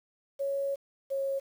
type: tone pair in turn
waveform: sine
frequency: 554.4 / 546.1 Hz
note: C#5 / C#5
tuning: 0 / -26 cents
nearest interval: unison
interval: 26 cents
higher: first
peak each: -28 dBFS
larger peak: neither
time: 0.39-0.76 / 1.1-1.4 s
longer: first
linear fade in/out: 20 ms
effects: 9-bit